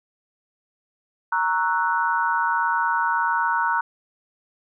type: chord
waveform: sine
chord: F# dominant seventh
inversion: first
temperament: equal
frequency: 932.3 / 1108.7 / 1318.5 / 1480 Hz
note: A#5 / C#6 / E6 / F#6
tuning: 0 / 0 / 0 / 0 cents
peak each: -22 / -28 / -28 / -24 dBFS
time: 1.32-3.81 s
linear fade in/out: 5 ms
effects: none